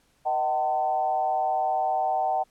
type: tone with frequency modulation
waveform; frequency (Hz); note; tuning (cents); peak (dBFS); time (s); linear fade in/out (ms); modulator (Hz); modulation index
sine; 760; F#5; +46; -22; 0.25-2.44; 20; 135; 0.83
effects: pink hiss -65 dBFS RMS until 2.5 s + low-pass 12000 Hz 12 dB/octave